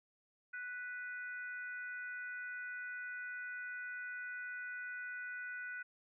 harmonic tone, 493.9 Hz, B4, in tune, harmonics 3 / 4 / 5, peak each -42 / -52 / -55 dBFS, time 0.53-5.83 s, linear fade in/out 10 ms, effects none

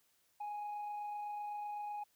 sine tone with amplitude modulation, 830.6 Hz, G#5, in tune, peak -36 dBFS, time 0.4-2.04 s, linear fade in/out 10 ms, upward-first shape sine, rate 27.9 Hz, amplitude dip 25%, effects tanh soft clip ceiling -38 dBFS + white hiss -74 dBFS RMS until 2.15 s

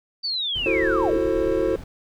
sine linear sweep, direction down, 4649 to 231 Hz, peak -23 dBFS, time 0.23-1.18 s, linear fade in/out 20 ms
brown noise, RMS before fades -35 dBFS, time 0.55-1.84 s, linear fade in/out 5 ms
triangle chord, F# half-diminished seventh, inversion third, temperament just, 333 / 370 / 444 / 532.8 Hz, E4 / F#4 / A4 / C5, +18 / 0 / +16 / +31 cents, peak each -23 dBFS, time 0.66-1.76 s, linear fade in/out 2 ms
effects none

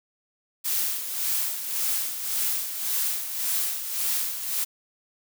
blue noise with tremolo, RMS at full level -25 dBFS, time 0.64-4.65 s, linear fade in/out 20 ms, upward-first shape sine, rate 1.8 Hz, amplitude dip 60%, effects none

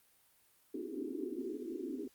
white band-pass noise, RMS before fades -41 dBFS, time 0.74-2.08 s, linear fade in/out 5 ms, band 240 to 410 Hz, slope 96 dB/octave, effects white hiss -69 dBFS RMS until 2.14 s + Opus 32 kbps

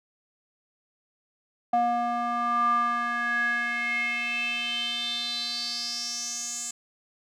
square tone with band-pass filter sweep, 238.3 Hz, A#3, 38 cents sharp, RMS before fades -28 dBFS, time 1.73-6.71 s, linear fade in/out 5 ms, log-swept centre 770 to 7400 Hz, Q 6.8, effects none

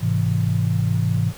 sine chord, Ab augmented, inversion none, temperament equal with one note detuned, 105.7 / 130.81 / 164.81 Hz, Ab2 / C3 / E3, +31 / 0 / 0 cents, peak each -20 / -23 / -22 dBFS, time 0-1.33 s, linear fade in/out 50 ms, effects added 50 Hz sine -42 dBFS peak until 1.37 s + pink hiss -41 dBFS RMS until 1.37 s

